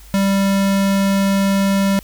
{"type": "tone", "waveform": "square", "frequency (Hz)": 196.3, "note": "G3", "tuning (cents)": 3, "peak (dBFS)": -14, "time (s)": [0.14, 1.99], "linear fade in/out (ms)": 0, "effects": ["added 50 Hz sine -39 dBFS peak until 2.03 s", "white hiss -46 dBFS RMS until 2.03 s"]}